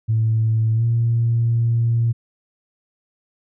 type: tone with pitch glide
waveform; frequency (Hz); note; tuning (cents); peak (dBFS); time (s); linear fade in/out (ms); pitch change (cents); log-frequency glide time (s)
sine; 111.3 to 116.36; A2 to A#2; +20 to -3; -14; 0.08-2.13; 20; +77; 0.74-0.84
effects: tanh soft clip ceiling -10 dBFS

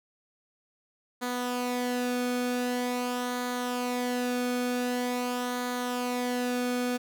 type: tone with flanger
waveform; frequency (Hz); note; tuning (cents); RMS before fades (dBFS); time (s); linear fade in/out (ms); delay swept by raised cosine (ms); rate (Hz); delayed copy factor
sawtooth; 246.9; B3; 0; -30; 1.21-6.98; 20; 0.37 to 1.04; 0.45; -0.5
effects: none

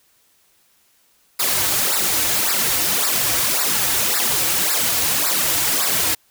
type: noise with flanger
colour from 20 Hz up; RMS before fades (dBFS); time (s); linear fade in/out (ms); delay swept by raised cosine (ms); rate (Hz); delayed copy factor
white; -19; 1.39-6.15; 10; 0.31 to 5.01; 1.8; -0.95
effects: white hiss -59 dBFS RMS until 6.3 s

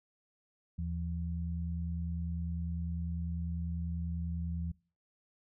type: tone pair together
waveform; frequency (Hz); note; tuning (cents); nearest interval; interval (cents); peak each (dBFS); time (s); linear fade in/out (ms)
sine; 79.97 / 170; D#2 / F3; +48 / -46; octave + minor second; 1306; -35 / -38; 0.78-4.72; 10
effects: noise-tail reverb RT60 0.4 s tail -24 dB re dry

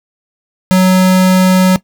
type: tone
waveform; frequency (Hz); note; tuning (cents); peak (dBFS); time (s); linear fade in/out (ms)
square; 185.6; F#3; +6; -6; 0.71-1.76; 0
effects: noise-tail reverb RT60 0.1 s tail -17 dB re dry

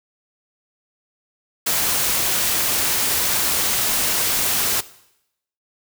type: noise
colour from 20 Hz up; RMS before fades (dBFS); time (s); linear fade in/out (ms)
white; -20; 1.66-4.81; 10
effects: noise-tail reverb RT60 0.8 s tail -18 dB re dry

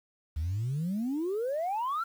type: exponential sweep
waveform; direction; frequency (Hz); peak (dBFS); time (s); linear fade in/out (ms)
sine; up; 72 to 1400; -27; 0.36-2.04; 10
effects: tanh soft clip ceiling -26 dBFS + 9-bit

